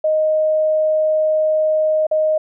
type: tone with dropouts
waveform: sine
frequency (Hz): 622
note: D#5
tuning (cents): -1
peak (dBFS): -13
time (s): 0.04-2.38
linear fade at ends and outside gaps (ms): 5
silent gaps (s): 2.068-2.112
effects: none